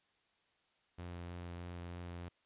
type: tone with vibrato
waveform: sawtooth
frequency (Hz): 87.31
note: F2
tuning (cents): 0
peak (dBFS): -40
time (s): 0.98-2.29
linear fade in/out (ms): 10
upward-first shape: sine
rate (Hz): 3.2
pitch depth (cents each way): 13
effects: white hiss -75 dBFS RMS until 2.45 s + resampled to 8000 Hz